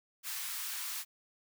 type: high-pass noise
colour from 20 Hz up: white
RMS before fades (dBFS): -39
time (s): 0.23-1.05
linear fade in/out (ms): 50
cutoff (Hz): 1000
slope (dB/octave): 24
effects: none